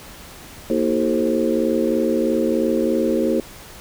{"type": "tone cluster", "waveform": "sine", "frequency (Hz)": [233.3, 318.6, 381.6, 444.7, 531], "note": ["A#3", "D#4", "G4", "A4", "C5"], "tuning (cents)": [2, 41, -47, 18, 25], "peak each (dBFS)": [-22, -22, -23, -25, -23], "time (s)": [0.7, 3.4], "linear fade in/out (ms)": 2, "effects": ["pink hiss -40 dBFS RMS until 3.8 s"]}